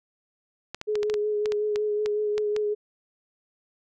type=clicks; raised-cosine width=0.2 ms; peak=-16 dBFS; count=12; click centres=0.746 / 0.814 / 0.955 / 1.031 / 1.099 / 1.141 / 1.458 / 1.521 / 1.759 / 2.06 / 2.38 / 2.564 s
type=tone with vibrato; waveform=sine; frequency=420.6 Hz; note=G#4; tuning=22 cents sharp; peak=-23 dBFS; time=0.87-2.75 s; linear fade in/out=20 ms; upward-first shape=sine; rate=5.4 Hz; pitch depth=20 cents each way
effects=none